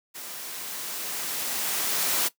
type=noise with level ramp; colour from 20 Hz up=white; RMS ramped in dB=-39 to -24 dBFS; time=0.14-2.29 s; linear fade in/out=20 ms; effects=noise-tail reverb RT60 0.1 s tail -17 dB re dry + high-pass 200 Hz 12 dB/octave